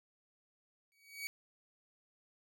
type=tone with exponential growth; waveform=sawtooth; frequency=2261 Hz; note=C#7; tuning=34 cents sharp; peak=-33 dBFS; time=0.92-1.27 s; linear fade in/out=0 ms; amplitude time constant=76 ms; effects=none